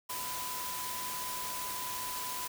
sine tone in noise, 999 Hz, B5, 20 cents sharp, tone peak -40 dBFS, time 0.09-2.48 s, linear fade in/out 10 ms, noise white, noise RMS -39 dBFS, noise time 0.09-2.48 s, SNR -4 dB, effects none

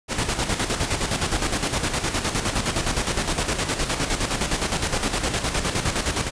pink noise with tremolo, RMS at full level -22 dBFS, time 0.08-6.31 s, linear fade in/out 50 ms, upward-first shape square, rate 9.7 Hz, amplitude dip 55%, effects resampled to 22050 Hz

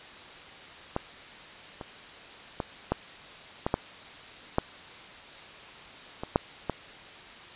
clicks, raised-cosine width 1 ms, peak -13 / -23 / -15 / -10 / -12 / -9 / -8 / -19 / -6 / -13 dBFS, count 10, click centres 0.964 / 1.812 / 2.602 / 2.92 / 3.665 / 3.741 / 4.584 / 6.235 / 6.359 / 6.697 s, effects white hiss -46 dBFS RMS until 7.55 s + resampled to 8000 Hz

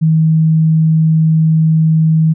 sine tone, 159.3 Hz, D#3, 41 cents sharp, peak -7 dBFS, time 0.01-2.34 s, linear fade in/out 20 ms, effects none

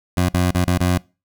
20% pulse tone with dropouts, 90 Hz, F#2, 47 cents flat, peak -10 dBFS, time 0.17-0.98 s, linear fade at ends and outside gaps 5 ms, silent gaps 0.289-0.339 / 0.509-0.547 / 0.645-0.674 / 0.78-0.803 s, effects noise-tail reverb RT60 0.3 s tail -24 dB re dry

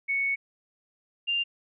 sine tone pair in turn, 2217 / 2793 Hz, C#7 / F7, 0 / -1 cents, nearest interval major third, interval 399 cents, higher second, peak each -24 dBFS, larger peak neither, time 0.08-0.36 / 1.27-1.44 s, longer first, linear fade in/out 20 ms, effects none

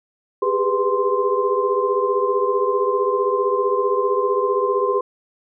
sine tone cluster, 395.6 / 411 / 496.3 / 1044 Hz, G4 / G#4 / B4 / C6, +16 / -18 / +8 / -4 cents, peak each -22 dBFS, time 0.42-5.01 s, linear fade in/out 5 ms, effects none

